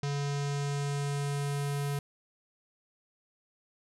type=tone with low-pass filter sweep; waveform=square; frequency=142.4 Hz; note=C#3; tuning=47 cents sharp; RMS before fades=-32 dBFS; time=0.03-1.99 s; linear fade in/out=2 ms; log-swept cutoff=5900 to 12000 Hz; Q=1.9; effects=none